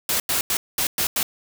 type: noise bursts at uneven times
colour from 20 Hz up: white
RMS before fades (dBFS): -22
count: 6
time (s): 0.09-0.2 / 0.29-0.41 / 0.5-0.57 / 0.78-0.87 / 0.98-1.07 / 1.16-1.23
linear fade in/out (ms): 2
effects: none